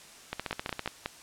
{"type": "two click trains", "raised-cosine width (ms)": 0.3, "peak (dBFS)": [-16, -15], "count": [9, 4], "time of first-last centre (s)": [[0.33, 0.86], [0.51, 1.059]], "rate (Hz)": [15.1, 5.46], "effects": ["white hiss -51 dBFS RMS until 1.22 s", "low-pass 9000 Hz 12 dB/octave"]}